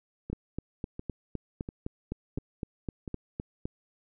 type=two click trains; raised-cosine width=3 ms; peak=-24 / -20 dBFS; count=5 / 14; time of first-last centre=0.3-3.078 / 0.33-3.655 s; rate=1.44 / 3.91 Hz; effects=none